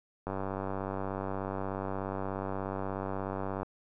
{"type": "click train", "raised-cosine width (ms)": 1, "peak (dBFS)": -21, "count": 326, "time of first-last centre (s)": [0.27, 3.631], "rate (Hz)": 96.7, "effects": []}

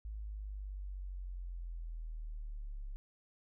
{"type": "linear sweep", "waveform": "sine", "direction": "down", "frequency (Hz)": [53.3, 34.18], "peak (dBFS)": -40, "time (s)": [0.05, 2.96], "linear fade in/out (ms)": 0, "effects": []}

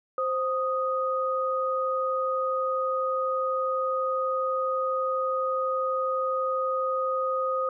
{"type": "tone pair together", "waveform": "sine", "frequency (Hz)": [523.3, 1244.6], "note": ["C5", "D#6"], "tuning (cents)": [0, 0], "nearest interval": "octave + minor third", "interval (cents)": 1500, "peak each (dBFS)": -27, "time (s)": [0.18, 7.69], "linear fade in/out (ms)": 2, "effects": []}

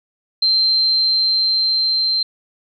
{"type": "tone with level ramp", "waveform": "sine", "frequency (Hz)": 4133, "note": "C8", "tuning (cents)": -22, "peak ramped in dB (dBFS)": [-12, -15], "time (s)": [0.42, 2.23], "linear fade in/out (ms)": 5, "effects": []}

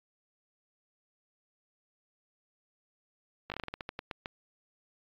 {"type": "slowing click train", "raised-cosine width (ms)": 0.3, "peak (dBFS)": -20, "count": 13, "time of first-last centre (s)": [3.5, 4.259], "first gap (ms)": 18, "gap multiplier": 1.21, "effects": ["low-pass 4000 Hz 12 dB/octave", "AAC 64 kbps"]}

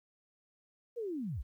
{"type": "linear sweep", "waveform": "sine", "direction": "down", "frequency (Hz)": [493.9, 38.89], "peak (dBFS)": -35, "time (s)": [0.96, 1.43], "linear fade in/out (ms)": 20, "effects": ["12-bit"]}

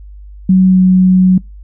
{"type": "tone with pitch glide", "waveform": "sine", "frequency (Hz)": [186.9, 185.18], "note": ["F#3", "F#3"], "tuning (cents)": [18, 2], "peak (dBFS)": -4, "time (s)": [0.49, 1.38], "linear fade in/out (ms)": 5, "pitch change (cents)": -16, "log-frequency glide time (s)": [0.67, 0.8], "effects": ["noise-tail reverb RT60 0.2 s tail -25 dB re dry", "added 50 Hz sine -30 dBFS peak until 1.63 s"]}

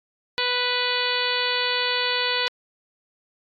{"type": "harmonic tone", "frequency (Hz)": 493.9, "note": "B4", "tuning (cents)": 0, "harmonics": [1, 2, 3, 4, 5, 6, 7, 8, 9], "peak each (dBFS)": [-30, -30, -30, -30, -30, -30, -30, -30, -30], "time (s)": [0.38, 2.48], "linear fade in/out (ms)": 0, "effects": ["AAC 64 kbps"]}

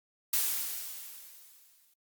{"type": "noise with exponential decay", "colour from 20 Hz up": "blue", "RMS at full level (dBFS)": -27, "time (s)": [0.33, 1.94], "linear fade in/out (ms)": 5, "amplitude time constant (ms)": 350, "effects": ["Opus 48 kbps"]}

